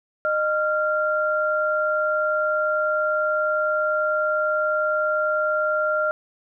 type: tone pair together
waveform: sine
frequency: 614 / 1384.4 Hz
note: D#5 / F6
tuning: -23 / -16 cents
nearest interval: octave + major second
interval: 1407 cents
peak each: -22 dBFS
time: 0.25-6.11 s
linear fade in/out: 0 ms
effects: none